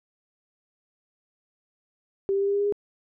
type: tone with pitch steps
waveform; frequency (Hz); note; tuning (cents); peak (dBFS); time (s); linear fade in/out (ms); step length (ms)
sine; 392 / 395 / 397.9 / 400.9 / 404 / 407 / 410.1; G4 / G4 / G4 / G4 / G#4 / G#4 / G#4; 0 / +13 / +26 / +39 / -48 / -35 / -22; -21; 2.29-2.724; 0; 62
effects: none